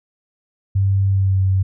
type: tone with pitch glide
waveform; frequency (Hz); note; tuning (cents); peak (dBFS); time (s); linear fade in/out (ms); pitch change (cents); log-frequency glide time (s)
sine; 97.6 to 95.21; G2 to G2; -7 to -50; -13; 0.75-1.63; 10; -43; 1.08-1.4
effects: none